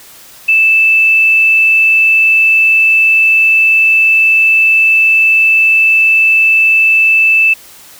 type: tone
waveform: sine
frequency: 2637 Hz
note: E7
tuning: in tune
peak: -5 dBFS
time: 0.48-7.54 s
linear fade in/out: 10 ms
effects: white hiss -37 dBFS RMS until 7.99 s